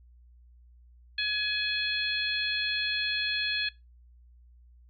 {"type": "harmonic tone", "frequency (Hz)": 843, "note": "G#5", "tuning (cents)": 26, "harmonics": [2, 3, 4, 5], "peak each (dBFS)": [-32, -32, -32, -32], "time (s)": [1.18, 3.69], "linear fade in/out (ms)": 5, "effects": ["noise-tail reverb RT60 0.2 s tail -21 dB re dry", "added 60 Hz sine -53 dBFS peak until 4.89 s"]}